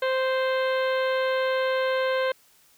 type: harmonic tone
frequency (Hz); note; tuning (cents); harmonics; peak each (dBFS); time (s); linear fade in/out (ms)
522; C5; -4; 1 / 2 / 3 / 4 / 5 / 6 / 7 / 8; -23 / -31 / -31 / -36 / -41 / -39 / -43 / -44; 0.02-2.32; 5
effects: white hiss -59 dBFS RMS until 2.77 s